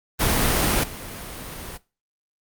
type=noise with level steps; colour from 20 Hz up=pink; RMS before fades=-20 / -35 dBFS; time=0.19-1.78 s; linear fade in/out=20 ms; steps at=0.83 s; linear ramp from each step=10 ms; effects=noise-tail reverb RT60 0.3 s tail -20 dB re dry + Opus 32 kbps